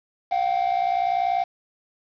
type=tone pair together; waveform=triangle; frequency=707 / 767.4 Hz; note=F5 / G5; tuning=+21 / -37 cents; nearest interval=minor second; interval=142 cents; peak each=-21 / -21 dBFS; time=0.31-1.44 s; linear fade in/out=10 ms; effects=resampled to 11025 Hz + 7-bit